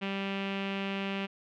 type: tone with low-pass filter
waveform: sawtooth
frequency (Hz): 196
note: G3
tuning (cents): 0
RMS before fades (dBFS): -34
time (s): 0.01-1.27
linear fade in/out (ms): 20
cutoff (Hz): 2800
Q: 4
effects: none